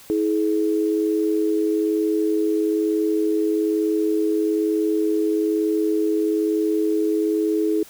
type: tone pair together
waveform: sine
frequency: 322.7 / 423.8 Hz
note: E4 / G#4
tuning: -37 / +35 cents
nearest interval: perfect fourth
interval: 472 cents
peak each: -20 / -21 dBFS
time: 0.1-7.83 s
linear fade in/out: 0 ms
effects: white hiss -46 dBFS RMS until 7.89 s